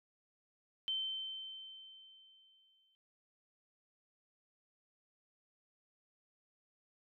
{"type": "tone with exponential decay", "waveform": "sine", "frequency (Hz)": 3094, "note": "G7", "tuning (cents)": -23, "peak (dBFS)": -33, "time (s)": [0.88, 2.95], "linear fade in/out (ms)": 0, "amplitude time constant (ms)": 450, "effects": []}